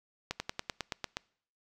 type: slowing click train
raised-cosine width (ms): 0.2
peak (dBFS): -16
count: 9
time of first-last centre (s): 0.31-1.169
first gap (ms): 90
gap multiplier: 1.05
effects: noise-tail reverb RT60 0.6 s tail -25 dB re dry